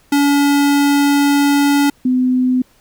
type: tone pair in turn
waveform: square / sine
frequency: 284.8 / 253.8 Hz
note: C#4 / B3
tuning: +47 / +47 cents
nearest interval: major second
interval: 200 cents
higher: first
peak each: -11 dBFS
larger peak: neither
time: 0.12-1.9 / 2.05-2.62 s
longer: first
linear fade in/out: 5 ms
effects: pink hiss -53 dBFS RMS until 2.8 s